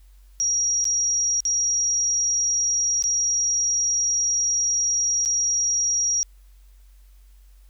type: tone with dropouts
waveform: sine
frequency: 5690 Hz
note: F8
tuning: 31 cents sharp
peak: -19 dBFS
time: 0.4-6.23 s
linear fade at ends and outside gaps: 0 ms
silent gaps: 0.843-0.853 / 1.404-1.452 / 3.024-3.039 / 5.251-5.258 s
effects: added 47 Hz sine -47 dBFS peak until 7.69 s + white hiss -64 dBFS RMS until 7.69 s